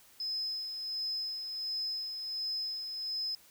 sine tone with tremolo, 5100 Hz, D#8, 42 cents sharp, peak -32 dBFS, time 0.2-3.35 s, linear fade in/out 2 ms, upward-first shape sine, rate 1.4 Hz, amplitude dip 45%, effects white hiss -60 dBFS RMS until 3.5 s

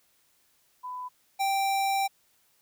sine / square tone pair in turn, 1000 / 783.4 Hz, B5 / G5, +21 / -1 cents, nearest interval major third, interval 422 cents, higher first, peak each -34 / -25 dBFS, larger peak second, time 0.83-1.09 / 1.39-2.08 s, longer second, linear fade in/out 20 ms, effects white hiss -67 dBFS RMS until 2.61 s

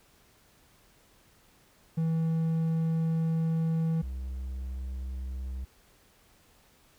triangle tone pair in turn, 162.5 / 64.71 Hz, E3 / C2, -24 / -19 cents, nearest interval octave + major third, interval 1595 cents, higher first, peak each -23 / -31 dBFS, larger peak first, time 1.97-4.02 / 4.02-5.65 s, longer first, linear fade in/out 10 ms, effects pink hiss -62 dBFS RMS until 6.98 s

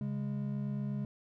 triangle tone pair together, 136.82 / 205 Hz, C#3 / G#3, -22 / -22 cents, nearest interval perfect fifth, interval 700 cents, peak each -34 / -34 dBFS, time 0.01-1.05 s, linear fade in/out 2 ms, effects none

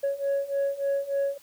sine beating tone pair, 554.4 / 557.8 Hz, C#5 / C#5, 0 / +11 cents, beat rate 3.4 Hz, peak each -27 / -25 dBFS, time 0.03-1.38 s, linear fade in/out 10 ms, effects tanh soft clip ceiling -21 dBFS + white hiss -56 dBFS RMS until 1.42 s

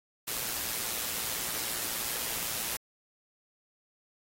white noise with amplitude modulation, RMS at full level -32 dBFS, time 0.27-2.77 s, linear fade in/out 10 ms, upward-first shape sine, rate 115 Hz, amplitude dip 45%, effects AAC 48 kbps

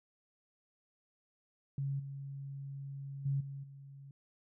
sine tone with level steps, 138.4 Hz, C#3, 2 cents flat, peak -33 / -41 / -30 / -41 / -49 dBFS, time 1.78-4.11 s, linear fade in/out 2 ms, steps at 1.99 / 3.25 / 3.4 / 3.63 s, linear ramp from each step 10 ms, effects none

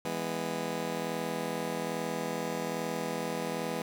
15% pulse chord, E major, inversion none, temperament just, 164.81 / 206 / 247.2 Hz, E3 / G#3 / B3, 0 / -14 / +2 cents, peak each -31 dBFS, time 0.05-3.82 s, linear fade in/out 2 ms, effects none

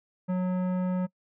triangle tone with tanh clipping, 183 Hz, F#3, 19 cents flat, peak -27 dBFS, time 0.28-1.07 s, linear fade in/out 20 ms, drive 18 dB, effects noise-tail reverb RT60 0.1 s tail -24 dB re dry

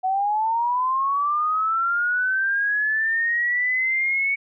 sine linear sweep, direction up, 740 to 2232 Hz, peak -19 dBFS, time 0.03-4.36 s, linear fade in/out 20 ms, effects none

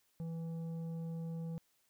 triangle tone with tanh clipping, 164.81 Hz, E3, in tune, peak -40 dBFS, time 0.2-1.58 s, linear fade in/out 0 ms, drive 12 dB, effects white hiss -75 dBFS RMS until 1.89 s

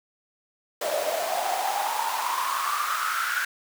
pink noise with high-pass filter sweep, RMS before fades -27 dBFS, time 0.81-3.45 s, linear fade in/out 5 ms, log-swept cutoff 570 to 1500 Hz, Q 9.9, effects none

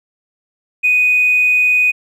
triangle tone with tanh clipping, 2489 Hz, D#7, in tune, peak -9 dBFS, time 0.83-1.92 s, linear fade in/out 20 ms, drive 1 dB, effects none

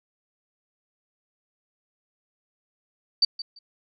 sine tone with echo, 4613 Hz, D8, 32 cents flat, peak -15 dBFS, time 3.22-3.25 s, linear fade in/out 5 ms, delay 170 ms, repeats 2, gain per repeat -15 dB, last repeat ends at 3.59 s, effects none

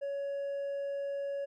sine tone with hard clipping, 560 Hz, C#5, 18 cents sharp, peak -34 dBFS, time 0.01-1.46 s, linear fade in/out 20 ms, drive 2 dB, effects none

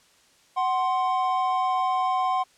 triangle tone pair together, 747 / 1048.8 Hz, F#5 / C6, +16 / +4 cents, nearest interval tritone, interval 588 cents, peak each -22 / -23 dBFS, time 0.56-2.44 s, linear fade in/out 20 ms, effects white hiss -59 dBFS RMS until 2.57 s + low-pass 8000 Hz 12 dB/octave

